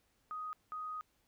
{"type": "tone bursts at uneven times", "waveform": "sine", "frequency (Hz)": 1249, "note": "D#6", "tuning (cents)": 6, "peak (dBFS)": -39, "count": 2, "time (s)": [[0.31, 0.53], [0.72, 1.01]], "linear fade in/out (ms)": 0, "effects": ["pink hiss -75 dBFS RMS until 1.27 s"]}